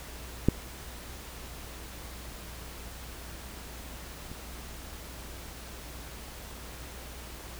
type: clicks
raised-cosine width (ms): 3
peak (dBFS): -7 / -30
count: 2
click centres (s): 0.486 / 4.316
effects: added 60 Hz sine -45 dBFS peak until 7.59 s + pink hiss -45 dBFS RMS until 7.59 s